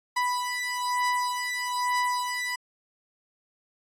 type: beating tone pair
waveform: 30% pulse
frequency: 987.8 / 988.9 Hz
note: B5 / B5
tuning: 0 / +2 cents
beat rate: 1.1 Hz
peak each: -26 dBFS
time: 0.16-2.56 s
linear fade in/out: 10 ms
effects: low-pass 11000 Hz 12 dB/octave + AAC 64 kbps